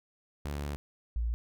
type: tone pair in turn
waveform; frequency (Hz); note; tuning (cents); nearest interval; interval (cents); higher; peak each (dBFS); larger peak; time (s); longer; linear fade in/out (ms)
sawtooth / sine; 72.3 / 57.67; D2 / A#1; -27 / -18; major third; 391; first; -30 / -28; second; 0.45-0.76 / 1.16-1.34; first; 0
effects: none

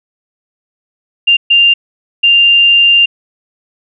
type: tone bursts at uneven times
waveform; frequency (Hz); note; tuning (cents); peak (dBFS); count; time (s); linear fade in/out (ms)
sine; 2792; F7; -1; -4; 3; 1.27-1.37 / 1.5-1.74 / 2.23-3.06; 10
effects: none

